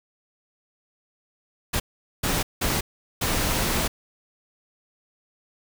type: noise bursts at uneven times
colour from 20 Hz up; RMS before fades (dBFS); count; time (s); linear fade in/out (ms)
pink; -24; 4; 1.73-1.8 / 2.23-2.43 / 2.61-2.81 / 3.21-3.88; 10
effects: none